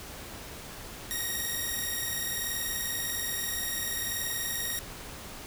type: tone pair together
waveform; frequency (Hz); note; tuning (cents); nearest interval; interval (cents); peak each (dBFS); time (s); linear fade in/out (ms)
5% pulse; 1864.7 / 1885.3; A#6 / A#6; 0 / +19; unison; 19; -23; 1.11-4.79; 0
effects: pink hiss -43 dBFS RMS until 5.46 s